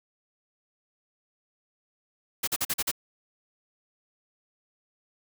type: noise bursts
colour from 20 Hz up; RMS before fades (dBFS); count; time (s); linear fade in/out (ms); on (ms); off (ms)
white; -27; 6; 2.43-2.915; 10; 45; 43
effects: none